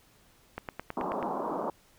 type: click train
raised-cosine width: 0.5 ms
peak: -20 dBFS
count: 7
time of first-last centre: 0.58-1.227 s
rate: 9.27 Hz
type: band-pass noise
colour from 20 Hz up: white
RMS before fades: -33 dBFS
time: 0.97-1.7 s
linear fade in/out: 2 ms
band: 180 to 1100 Hz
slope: 48 dB/octave
effects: pink hiss -62 dBFS RMS until 1.98 s